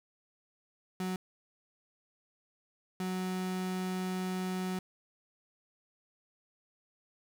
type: tone bursts at uneven times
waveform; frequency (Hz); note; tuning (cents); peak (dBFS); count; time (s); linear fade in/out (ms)
35% pulse; 185; F#3; 0; -31; 2; 1-1.16 / 3-4.79; 2
effects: none